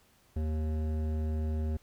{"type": "tone with hard clipping", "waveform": "triangle", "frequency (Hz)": 77.78, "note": "D#2", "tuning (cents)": 0, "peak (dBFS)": -31, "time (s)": [0.36, 1.77], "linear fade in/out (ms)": 5, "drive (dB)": 17, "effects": ["pink hiss -65 dBFS RMS until 1.82 s"]}